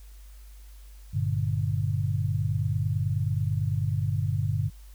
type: chord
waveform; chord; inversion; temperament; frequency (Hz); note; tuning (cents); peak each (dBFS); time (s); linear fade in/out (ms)
sine; G minor; none; just; 98 / 117.6 / 147; G2 / Bb2 / D3; 0 / +16 / +2; -27 / -29 / -29; 1.13-4.7; 20
effects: added 50 Hz sine -44 dBFS peak until 4.94 s + white hiss -59 dBFS RMS until 4.94 s